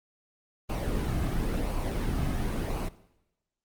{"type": "noise with flanger", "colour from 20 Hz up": "brown", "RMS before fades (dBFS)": -29, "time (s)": [0.69, 2.89], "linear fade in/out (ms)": 10, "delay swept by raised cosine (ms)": [0.55, 2.15], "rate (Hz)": 0.95, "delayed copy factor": -0.5, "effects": ["noise-tail reverb RT60 0.9 s tail -18 dB re dry", "Opus 32 kbps"]}